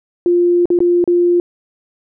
sine tone with dropouts, 350 Hz, F4, 4 cents sharp, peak -9 dBFS, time 0.26-1.4 s, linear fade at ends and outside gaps 1 ms, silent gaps 0.656-0.703 / 0.789-0.804 / 1.041-1.076 s, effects none

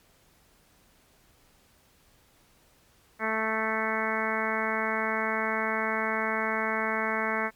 harmonic tone, 220 Hz, A3, in tune, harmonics 1 / 2 / 3 / 4 / 5 / 6 / 7 / 8 / 9 / 10, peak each -35 / -35 / -35 / -35 / -35 / -35 / -35 / -35 / -35 / -35 dBFS, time 3.19-7.51 s, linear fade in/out 50 ms, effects pink hiss -62 dBFS RMS until 7.55 s + MP3 96 kbps

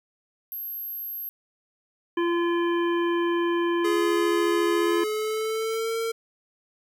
sine tone, 12544 Hz, G9, in tune, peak -31 dBFS, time 0.52-1.29 s, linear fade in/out 0 ms
harmonic tone, 342.9 Hz, F4, 32 cents flat, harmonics 1 / 3 / 5 / 7 / 9, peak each -22 / -30 / -34 / -42 / -40 dBFS, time 2.17-5.04 s, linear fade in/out 5 ms
square tone with pitch glide, 417 to 454.7 Hz, G#4 to A#4, +7 to -43 cents, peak -26 dBFS, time 3.84-6.12 s, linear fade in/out 10 ms, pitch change +150 cents, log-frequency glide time 4.73-5.97 s
effects 10-bit

